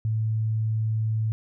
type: tone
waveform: sine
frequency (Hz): 110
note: A2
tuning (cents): 0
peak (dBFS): -22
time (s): 0.05-1.32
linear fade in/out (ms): 0
effects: none